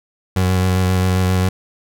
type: tone with vibrato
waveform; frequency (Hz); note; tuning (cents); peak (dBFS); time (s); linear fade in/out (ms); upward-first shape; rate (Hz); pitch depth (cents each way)
30% pulse; 92.5; F#2; 0; -11; 0.36-1.49; 5; square; 7.5; 15
effects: none